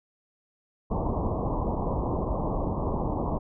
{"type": "low-pass noise", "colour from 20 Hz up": "pink", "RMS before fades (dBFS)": -28, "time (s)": [0.9, 3.39], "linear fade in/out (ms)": 20, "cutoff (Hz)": 1100, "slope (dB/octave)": 96, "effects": []}